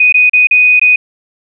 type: tone with dropouts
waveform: sine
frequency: 2489 Hz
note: D#7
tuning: in tune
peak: -4 dBFS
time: 0-0.96 s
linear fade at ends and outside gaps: 5 ms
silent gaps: 0.125-0.142 / 0.296-0.333 / 0.471-0.51 / 0.796-0.814 s
effects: none